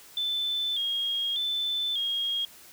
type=tone with vibrato; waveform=sine; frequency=3390 Hz; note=G#7; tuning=35 cents sharp; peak=-26 dBFS; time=0.17-2.45 s; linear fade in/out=2 ms; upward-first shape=square; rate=0.84 Hz; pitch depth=66 cents each way; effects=white hiss -51 dBFS RMS until 2.72 s